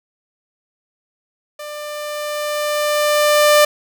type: tone with level ramp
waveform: sawtooth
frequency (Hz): 595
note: D5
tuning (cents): +22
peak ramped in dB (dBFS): -25 to -4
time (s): 1.59-3.65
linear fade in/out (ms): 5
effects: none